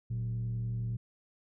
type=tone with frequency modulation; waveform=sine; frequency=116.54 Hz; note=A#2; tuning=in tune; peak=-30 dBFS; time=0.1-0.97 s; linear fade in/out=10 ms; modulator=70.7 Hz; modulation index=0.4; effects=tanh soft clip ceiling -28 dBFS